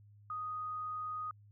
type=tone; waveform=sine; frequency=1244.5 Hz; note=D#6; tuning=in tune; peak=-37 dBFS; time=0.3-1.31 s; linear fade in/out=2 ms; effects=added 103 Hz sine -57 dBFS peak until 1.51 s